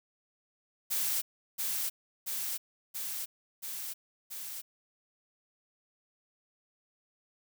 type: noise with echo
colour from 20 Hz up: blue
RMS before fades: -31 dBFS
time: 0.9-1.22 s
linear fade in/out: 20 ms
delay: 680 ms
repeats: 5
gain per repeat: -2 dB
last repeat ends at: 4.62 s
effects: none